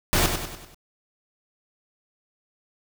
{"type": "noise with echo", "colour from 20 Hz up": "pink", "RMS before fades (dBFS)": -20, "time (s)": [0.13, 0.26], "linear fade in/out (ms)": 0, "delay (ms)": 97, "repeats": 5, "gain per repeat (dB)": -6, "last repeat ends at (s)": 0.745, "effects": []}